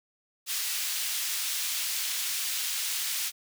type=high-pass noise; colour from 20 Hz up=pink; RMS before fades=-31 dBFS; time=0.46-3.32 s; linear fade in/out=50 ms; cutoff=3000 Hz; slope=12 dB/octave; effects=none